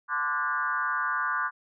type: tone with frequency modulation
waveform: sine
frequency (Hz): 1316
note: E6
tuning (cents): -3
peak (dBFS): -25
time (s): 0.08-1.51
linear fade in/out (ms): 50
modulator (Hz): 143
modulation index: 2.2
effects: none